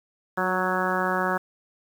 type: harmonic tone with a mistuned harmonic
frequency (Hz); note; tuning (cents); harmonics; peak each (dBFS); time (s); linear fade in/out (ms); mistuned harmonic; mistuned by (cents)
185; F#3; 0; 1 / 2 / 3 / 4 / 5 / 6 / 7 / 8 / 9; -31 / -31 / -31 / -31 / -31 / -31 / -31 / -31 / -31; 0.37-1.38; 10; 2; -22
effects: 8-bit